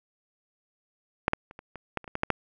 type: clicks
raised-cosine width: 0.5 ms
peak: -6 / -9 / -30 / -27 / -25 / -13 / -30 / -25 / -15 / -9 / -7 dBFS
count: 11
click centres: 1.281 / 1.334 / 1.511 / 1.591 / 1.757 / 1.973 / 2.043 / 2.078 / 2.154 / 2.234 / 2.303 s
effects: none